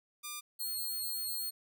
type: tone pair in turn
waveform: 5% pulse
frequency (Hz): 1200 / 4276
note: D6 / C8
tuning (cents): +37 / +37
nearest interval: octave + minor seventh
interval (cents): 2200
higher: second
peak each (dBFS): -28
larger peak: neither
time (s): 0.23-0.41 / 0.59-1.51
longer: second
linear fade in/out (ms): 20
effects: none